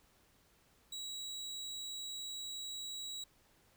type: tone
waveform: 30% pulse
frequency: 3883 Hz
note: B7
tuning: 30 cents flat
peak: -39 dBFS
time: 0.92-3.24 s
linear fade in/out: 5 ms
effects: pink hiss -69 dBFS RMS until 3.76 s